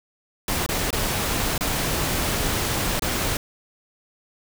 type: noise with dropouts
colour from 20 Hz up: pink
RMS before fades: -24 dBFS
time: 0.48-3.37 s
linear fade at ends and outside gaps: 2 ms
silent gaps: 0.663-0.689 / 0.906-0.928 / 1.579-1.608 / 2.995-3.021 s
effects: none